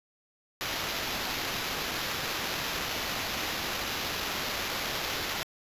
white noise with sample-and-hold, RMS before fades -33 dBFS, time 0.61-5.43 s, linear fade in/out 0 ms, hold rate 8820 Hz, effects resampled to 32000 Hz

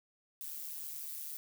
violet noise with amplitude modulation, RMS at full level -40 dBFS, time 0.41-1.37 s, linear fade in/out 0 ms, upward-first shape sine, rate 149 Hz, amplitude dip 70%, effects none

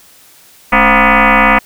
sine tone with frequency modulation, 523.3 Hz, C5, in tune, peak -5 dBFS, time 0.72-1.59 s, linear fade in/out 10 ms, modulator 246 Hz, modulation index 7.7, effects white hiss -43 dBFS RMS until 1.65 s

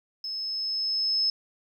sine tone with level ramp, 5200 Hz, E8, 24 cents flat, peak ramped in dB -31 to -21 dBFS, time 0.24-1.3 s, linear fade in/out 2 ms, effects 10-bit

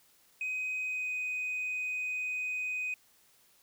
sine tone with pitch glide, 2515 to 2501 Hz, D#7 to D#7, +18 to +8 cents, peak -30 dBFS, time 0.41-2.94 s, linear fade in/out 2 ms, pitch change -10 cents, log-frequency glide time 0.82-1.12 s, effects tanh soft clip ceiling -30 dBFS + white hiss -65 dBFS RMS until 3.62 s

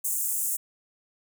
pink high-pass noise, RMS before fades -28 dBFS, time 0.04-0.57 s, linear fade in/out 10 ms, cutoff 7200 Hz, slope 48 dB/octave, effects none

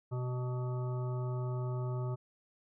harmonic tone with a mistuned harmonic, 125.8 Hz, B2, 32 cents sharp, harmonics 1 / 3 / 5 / 7 / 9 / 10, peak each -33 / -43 / -47 / -50 / -52 / -53 dBFS, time 0.11-2.16 s, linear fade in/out 20 ms, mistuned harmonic 5, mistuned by -30 cents, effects none

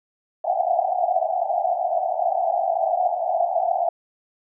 white band-pass noise, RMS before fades -22 dBFS, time 0.44-3.89 s, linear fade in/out 2 ms, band 660 to 760 Hz, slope 96 dB/octave, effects none

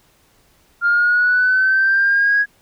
sine linear sweep, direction up, 1396.9 to 1663 Hz, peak -11 dBFS, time 0.81-2.46 s, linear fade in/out 50 ms, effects tanh soft clip ceiling -7 dBFS + pink hiss -56 dBFS RMS until 2.61 s

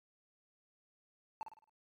triangle tone with echo, 880 Hz, A5, in tune, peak -35 dBFS, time 1.41-1.43 s, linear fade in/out 0 ms, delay 53 ms, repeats 5, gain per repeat -7 dB, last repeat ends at 1.695 s, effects MP3 96 kbps

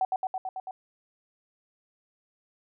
sine tone with echo, 753 Hz, F#5, 30 cents sharp, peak -22 dBFS, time 0.01-0.05 s, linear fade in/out 2 ms, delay 110 ms, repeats 6, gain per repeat -2 dB, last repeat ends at 0.71 s, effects none

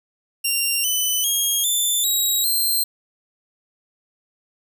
10% pulse tone with pitch steps, 2774 / 3008 / 3261 / 3536 / 3833 / 4156 Hz, F7 / F#7 / G#7 / A7 / A#7 / C8, -12 / +28 / -32 / +8 / +47 / -12 cents, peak -11 dBFS, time 0.44-2.84 s, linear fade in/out 10 ms, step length 400 ms, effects none

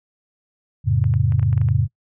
sine chord, F augmented, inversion none, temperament just, 87.31 / 109.13 / 136.42 Hz, F2 / A2 / C#3, 0 / -14 / -27 cents, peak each -21 / -18 / -19 dBFS, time 0.84-1.88 s, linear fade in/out 50 ms
clicks, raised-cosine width 0.5 ms, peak -24 dBFS, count 9, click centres 1.041 / 1.139 / 1.322 / 1.395 / 1.429 / 1.529 / 1.578 / 1.615 / 1.687 s
effects noise-tail reverb RT60 0.1 s tail -25 dB re dry

